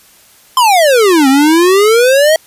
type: exponential two-way sweep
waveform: square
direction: down then up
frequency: 1059 to 261.6 to 648 Hz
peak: -6 dBFS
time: 0.57-2.36 s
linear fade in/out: 2 ms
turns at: 1.28 s
effects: white hiss -44 dBFS RMS until 2.46 s + resampled to 32000 Hz